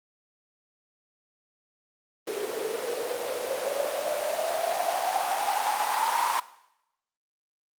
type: noise with band-pass filter sweep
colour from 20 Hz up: blue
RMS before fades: -28 dBFS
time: 2.27-6.4 s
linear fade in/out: 5 ms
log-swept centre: 410 to 960 Hz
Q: 8.6
effects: noise-tail reverb RT60 0.8 s tail -17 dB re dry + Opus 32 kbps